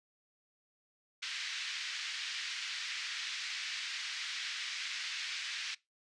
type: band-pass noise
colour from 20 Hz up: pink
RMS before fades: -40 dBFS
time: 1.22-5.75 s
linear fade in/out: 10 ms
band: 1800 to 5500 Hz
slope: 24 dB/octave
effects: noise-tail reverb RT60 0.2 s tail -21 dB re dry + resampled to 22050 Hz